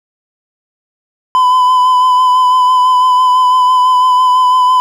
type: tone with vibrato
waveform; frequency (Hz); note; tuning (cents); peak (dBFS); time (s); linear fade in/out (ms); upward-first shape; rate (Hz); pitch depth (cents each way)
triangle; 1008; B5; +35; -4; 1.35-4.8; 0; sine; 6; 22
effects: none